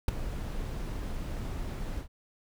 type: noise with ADSR envelope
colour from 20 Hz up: brown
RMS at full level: -19 dBFS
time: 0.08-2.08 s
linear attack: 4 ms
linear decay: 10 ms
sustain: -16 dB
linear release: 97 ms
effects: none

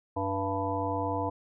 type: harmonic tone with a mistuned harmonic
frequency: 97.5 Hz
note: G2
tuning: 9 cents flat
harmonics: 1 / 3 / 5 / 7 / 9 / 10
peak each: -35 / -35 / -35 / -35 / -35 / -35 dBFS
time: 0.16-1.3 s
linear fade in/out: 10 ms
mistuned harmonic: 10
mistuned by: +28 cents
effects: none

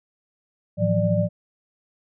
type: tone cluster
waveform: sine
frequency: 109.1 / 165.4 / 179.5 / 591 Hz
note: A2 / E3 / F3 / D5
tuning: -14 / +6 / +48 / +11 cents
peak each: -23 / -25 / -23 / -23 dBFS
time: 0.77-1.29 s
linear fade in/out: 50 ms
effects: none

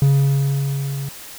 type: tone with level ramp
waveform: triangle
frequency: 138.59 Hz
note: C#3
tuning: in tune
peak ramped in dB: -8 to -22 dBFS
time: 0.02-1.09 s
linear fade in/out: 2 ms
effects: white hiss -37 dBFS RMS until 1.38 s

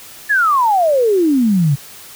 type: exponential sweep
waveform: sine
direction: down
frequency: 1760 to 133.3 Hz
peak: -10 dBFS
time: 0.29-1.76 s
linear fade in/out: 20 ms
effects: white hiss -37 dBFS RMS until 2.15 s

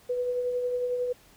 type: tone with tremolo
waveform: sine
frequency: 493.9 Hz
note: B4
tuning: in tune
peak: -24 dBFS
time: 0.09-1.13 s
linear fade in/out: 10 ms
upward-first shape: triangle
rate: 11 Hz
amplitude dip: 40%
effects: pink hiss -57 dBFS RMS until 1.36 s

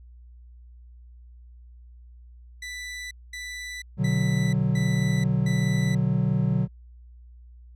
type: tone bursts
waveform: sawtooth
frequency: 1982 Hz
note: B6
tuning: 6 cents sharp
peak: -30 dBFS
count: 5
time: 2.62-5.95 s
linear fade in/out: 5 ms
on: 490 ms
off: 220 ms
type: chord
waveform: triangle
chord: B minor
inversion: none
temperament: just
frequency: 123.47 / 148.16 / 185.21 Hz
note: B2 / D3 / F#3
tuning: 0 / +16 / +2 cents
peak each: -23 dBFS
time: 3.97-6.68 s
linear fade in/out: 50 ms
effects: added 60 Hz sine -45 dBFS peak until 7.75 s + low-pass 9000 Hz 12 dB/octave

